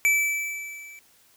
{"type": "tone with level ramp", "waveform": "square", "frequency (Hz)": 2314, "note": "D7", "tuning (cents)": -26, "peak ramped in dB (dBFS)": [-17, -44], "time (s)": [0.05, 0.99], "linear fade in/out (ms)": 0, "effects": ["white hiss -59 dBFS RMS until 1.36 s"]}